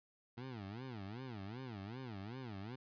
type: tone with vibrato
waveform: 20% pulse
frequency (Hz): 113.1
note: A2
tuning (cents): +48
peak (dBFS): -40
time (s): 0.37-2.76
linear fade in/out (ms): 10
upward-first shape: sine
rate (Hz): 2.6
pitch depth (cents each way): 280
effects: resampled to 11025 Hz